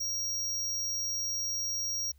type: tone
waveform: square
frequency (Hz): 5640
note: F8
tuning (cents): +16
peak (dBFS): -31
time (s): 0-2.12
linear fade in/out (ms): 10
effects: added 69 Hz sine -56 dBFS peak until 2.18 s + white hiss -72 dBFS RMS until 2.18 s